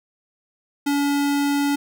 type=tone; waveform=square; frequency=284.8 Hz; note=C#4; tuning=47 cents sharp; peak=-19 dBFS; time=0.86-1.76 s; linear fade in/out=10 ms; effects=none